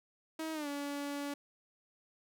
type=tone with pitch glide; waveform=sawtooth; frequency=318.6 to 285.5 Hz; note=D#4 to D4; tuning=+41 to -49 cents; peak=-33 dBFS; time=0.39-1.34 s; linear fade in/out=5 ms; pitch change=-190 cents; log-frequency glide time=0.53-0.68 s; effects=none